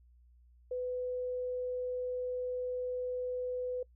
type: tone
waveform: sine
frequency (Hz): 500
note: B4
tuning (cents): +21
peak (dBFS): -33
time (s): 0.71-3.83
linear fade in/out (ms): 5
effects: noise-tail reverb RT60 0.1 s tail -24 dB re dry + added 60 Hz sine -59 dBFS peak until 3.95 s